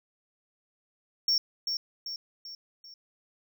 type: tone with echo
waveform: triangle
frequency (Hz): 5480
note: F8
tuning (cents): -34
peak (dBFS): -21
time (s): 1.28-1.38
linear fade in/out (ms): 2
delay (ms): 390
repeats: 4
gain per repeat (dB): -6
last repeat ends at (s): 2.94
effects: none